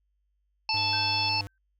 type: harmonic tone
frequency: 880 Hz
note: A5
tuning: in tune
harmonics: 1 / 3 / 5 / 6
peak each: -30 / -30 / -30 / -30 dBFS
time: 0.69-1.41 s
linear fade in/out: 2 ms
type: tone with vibrato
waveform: square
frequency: 100 Hz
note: G2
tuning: 35 cents sharp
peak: -37 dBFS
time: 0.74-1.47 s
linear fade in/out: 0 ms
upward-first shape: sine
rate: 5.1 Hz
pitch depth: 11 cents each way
type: tone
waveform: sine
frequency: 3436 Hz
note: A7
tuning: 42 cents flat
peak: -36 dBFS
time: 0.77-1.29 s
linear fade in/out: 0 ms
type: tone with exponential decay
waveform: sine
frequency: 1552 Hz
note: G6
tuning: 18 cents flat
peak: -35 dBFS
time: 0.93-1.58 s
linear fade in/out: 1 ms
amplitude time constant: 140 ms
effects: added 50 Hz sine -70 dBFS peak until 1.79 s